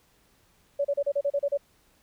sine tone bursts, 567 Hz, C#5, 39 cents sharp, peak -22 dBFS, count 9, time 0.79-1.575 s, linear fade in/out 10 ms, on 57 ms, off 34 ms, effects pink hiss -64 dBFS RMS until 2.02 s

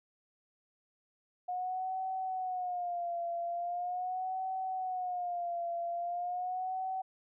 sine tone with vibrato, 720 Hz, F#5, 47 cents flat, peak -33 dBFS, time 1.48-7.02 s, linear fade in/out 10 ms, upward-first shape sine, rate 0.41 Hz, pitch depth 86 cents each way, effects none

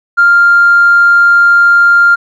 triangle tone with tanh clipping, 1396.9 Hz, F6, in tune, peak -3 dBFS, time 0.17-2.16 s, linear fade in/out 20 ms, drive 4 dB, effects none

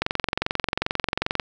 click train, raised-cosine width 0.3 ms, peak -6 dBFS, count 32, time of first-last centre 0.02-1.398 s, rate 22.5 Hz, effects none

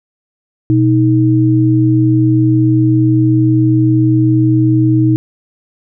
sine tone pair together, 122.6 / 315.2 Hz, B2 / D#4, -12 / +23 cents, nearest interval octave + major third, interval 1635 cents, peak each -10 dBFS, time 0.7-5.16 s, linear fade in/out 0 ms, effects none

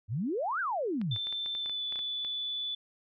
sine exponential two-way sweep, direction up then down, 93.6 to 1625 to 93.6 Hz, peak -29 dBFS, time 0.08-1.18 s, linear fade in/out 50 ms, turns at 0.6 s
clicks, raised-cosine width 0.3 ms, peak -30 dBFS, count 12, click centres 1.015 / 1.162 / 1.27 / 1.326 / 1.461 / 1.551 / 1.66 / 1.696 / 1.924 / 1.958 / 1.991 / 2.248 s
sine tone with pitch glide, 3546 to 3473 Hz, A7 to A7, +13 to -23 cents, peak -32 dBFS, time 1.11-2.75 s, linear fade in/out 5 ms, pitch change -36 cents, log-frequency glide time 1.57-1.83 s
effects none

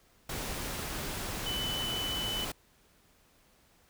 sine tone in noise, 3002 Hz, F#7, 24 cents sharp, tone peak -33 dBFS, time 1.46-2.45 s, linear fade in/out 5 ms, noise pink, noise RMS -37 dBFS, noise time 0.29-2.52 s, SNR +1 dB, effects pink hiss -65 dBFS RMS until 3.89 s

